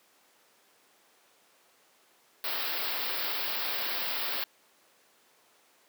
white band-stop noise, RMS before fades -32 dBFS, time 2.44-4.44 s, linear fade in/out 2 ms, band 5200 to 14000 Hz, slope 96 dB/octave, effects pink hiss -63 dBFS RMS until 5.88 s + high-pass 400 Hz 12 dB/octave

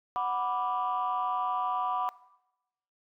sine chord, B minor, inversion second, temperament equal, 740 / 987.8 / 1174.7 Hz, F#5 / B5 / D6, 0 / 0 / 0 cents, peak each -31 dBFS, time 0.16-2.09 s, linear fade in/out 0 ms, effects noise-tail reverb RT60 0.9 s tail -19 dB re dry + tanh soft clip ceiling -21 dBFS

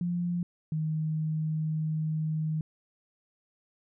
sine tone pair in turn, 174.61 / 156.42 Hz, F3 / D#3, 0 / +10 cents, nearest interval major second, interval 190 cents, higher first, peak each -27 / -27 dBFS, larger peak neither, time 0.01-0.43 / 0.72-2.61 s, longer second, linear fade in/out 2 ms, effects none

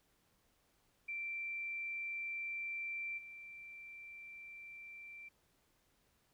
sine tone with level steps, 2349 Hz, D7, in tune, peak -39 / -49 dBFS, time 1.08-5.29 s, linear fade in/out 10 ms, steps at 3.17 s, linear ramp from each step 20 ms, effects pink hiss -75 dBFS RMS until 6.33 s

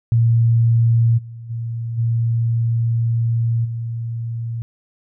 sine tone with level steps, 115.8 Hz, A#2, 11 cents flat, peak -11 / -31 / -22 / -15 / -22 dBFS, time 0.12-4.62 s, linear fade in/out 0 ms, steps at 1.17 / 1.49 / 1.97 / 3.64 s, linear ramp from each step 20 ms, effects none

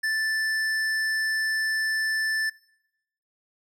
triangle tone with tanh clipping, 1760 Hz, A6, in tune, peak -25 dBFS, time 0.03-2.5 s, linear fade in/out 10 ms, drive 17 dB, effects noise-tail reverb RT60 0.9 s tail -24 dB re dry

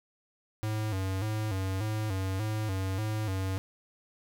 square tone with vibrato, 101.4 Hz, G#2, 41 cents flat, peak -30 dBFS, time 0.63-3.58 s, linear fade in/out 0 ms, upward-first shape square, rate 1.7 Hz, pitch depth 110 cents each way, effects none

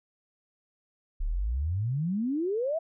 sine exponential sweep, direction up, 32.7 to 678 Hz, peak -26 dBFS, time 1.2-2.79 s, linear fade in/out 10 ms, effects none

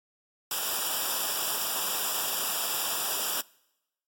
white noise with comb filter, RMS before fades -30 dBFS, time 0.51-3.41 s, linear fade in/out 2 ms, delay 0.47 ms, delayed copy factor -1, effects noise-tail reverb RT60 0.9 s tail -24 dB re dry + AAC 64 kbps

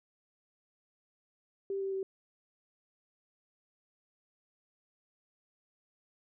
sine tone with pitch steps, 392 / 388.2 / 384.4 Hz, G4 / G4 / G4, 0 / -17 / -34 cents, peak -32 dBFS, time 1.7-2.03 s, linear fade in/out 2 ms, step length 110 ms, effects none

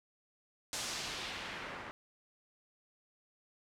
white noise with low-pass filter sweep, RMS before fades -42 dBFS, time 0.73-1.91 s, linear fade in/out 0 ms, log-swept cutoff 7600 to 1400 Hz, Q 1.1, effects none

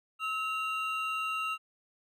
triangle tone pair together, 1292 / 2769 Hz, E6 / F7, -35 / -15 cents, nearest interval octave + minor second, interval 1320 cents, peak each -31 / -33 dBFS, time 0.19-1.58 s, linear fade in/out 50 ms, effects none

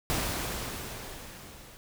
pink noise with level ramp, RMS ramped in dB -29 to -51 dBFS, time 0.1-1.77 s, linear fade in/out 0 ms, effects none

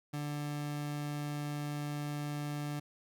30% pulse tone, 146.83 Hz, D3, in tune, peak -33 dBFS, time 0.13-2.8 s, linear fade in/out 10 ms, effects none

